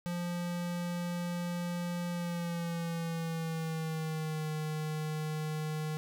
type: tone with pitch glide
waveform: square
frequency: 174.61 to 154.66 Hz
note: F3 to D#3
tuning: 0 to -10 cents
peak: -34 dBFS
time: 0.06-5.97 s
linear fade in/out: 0 ms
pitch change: -210 cents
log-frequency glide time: 2.1-4.5 s
effects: none